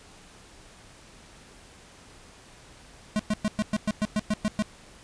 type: tone bursts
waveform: square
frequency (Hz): 213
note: G#3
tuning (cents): +44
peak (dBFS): -23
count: 11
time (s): 3.16-4.623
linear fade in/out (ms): 0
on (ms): 33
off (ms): 110
effects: pink hiss -51 dBFS RMS until 5.03 s + resampled to 22050 Hz